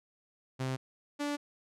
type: tone pair in turn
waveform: sawtooth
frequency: 130.81 / 290.5 Hz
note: C3 / D4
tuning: 0 / -19 cents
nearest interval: octave + major second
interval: 1381 cents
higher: second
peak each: -28 dBFS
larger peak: neither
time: 0.59-0.77 / 1.19-1.37 s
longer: neither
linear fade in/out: 20 ms
effects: low-pass 9000 Hz 12 dB/octave